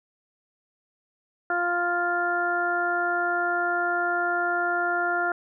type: harmonic tone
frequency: 350 Hz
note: F4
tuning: 4 cents sharp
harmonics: 1 / 2 / 3 / 4 / 5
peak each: -31 / -27 / -37 / -25 / -37 dBFS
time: 1.5-5.32 s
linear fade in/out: 2 ms
effects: none